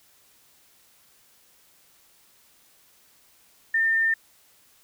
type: tone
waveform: sine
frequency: 1806 Hz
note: A6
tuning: 45 cents sharp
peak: -19 dBFS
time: 3.74-4.14 s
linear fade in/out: 5 ms
effects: white hiss -59 dBFS RMS until 4.83 s